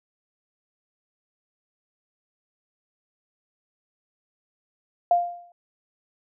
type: tone with exponential decay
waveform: sine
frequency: 699 Hz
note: F5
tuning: 1 cent sharp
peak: -13 dBFS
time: 5.11-5.52 s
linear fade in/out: 2 ms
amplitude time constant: 88 ms
effects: none